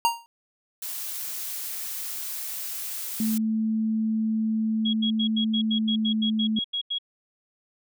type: tone with exponential decay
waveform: square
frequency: 933 Hz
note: A#5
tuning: 1 cent sharp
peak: -16 dBFS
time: 0.05-0.26 s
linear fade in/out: 0 ms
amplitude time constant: 44 ms
type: noise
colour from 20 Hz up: blue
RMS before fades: -33 dBFS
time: 0.82-3.38 s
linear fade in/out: 5 ms
type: tone with pitch glide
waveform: sine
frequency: 220 to 218.4 Hz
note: A3 to A3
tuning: 0 to -13 cents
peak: -22 dBFS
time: 3.2-6.59 s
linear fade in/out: 2 ms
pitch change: -13 cents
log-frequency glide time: 5.52-6.12 s
type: tone bursts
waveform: sine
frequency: 3312 Hz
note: G#7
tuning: 5 cents flat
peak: -25 dBFS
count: 13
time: 4.85-6.986 s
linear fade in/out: 10 ms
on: 84 ms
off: 87 ms
effects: none